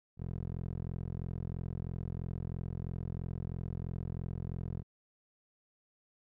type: tone with band-pass filter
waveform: 15% pulse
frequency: 43.03 Hz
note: F1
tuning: 25 cents flat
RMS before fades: -39 dBFS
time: 0.17-4.84 s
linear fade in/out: 50 ms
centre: 140 Hz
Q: 0.77
effects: none